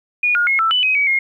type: tone with pitch steps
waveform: sine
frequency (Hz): 2449 / 1428 / 2164 / 1327 / 2987 / 2527 / 2271 / 2144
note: D#7 / F6 / C#7 / E6 / F#7 / D#7 / C#7 / C7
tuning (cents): -28 / +38 / -42 / +11 / +16 / +26 / +41 / +42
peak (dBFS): -13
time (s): 0.23-1.19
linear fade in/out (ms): 5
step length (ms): 120
effects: 9-bit